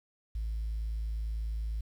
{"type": "tone", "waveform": "sine", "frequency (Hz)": 54.5, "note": "A1", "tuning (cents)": -16, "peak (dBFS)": -30, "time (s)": [0.35, 1.81], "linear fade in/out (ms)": 5, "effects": ["tanh soft clip ceiling -28 dBFS", "10-bit"]}